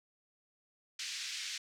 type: band-pass noise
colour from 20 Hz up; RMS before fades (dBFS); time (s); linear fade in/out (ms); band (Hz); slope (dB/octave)
white; -41; 0.99-1.58; 5; 1900 to 6200; 24
effects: none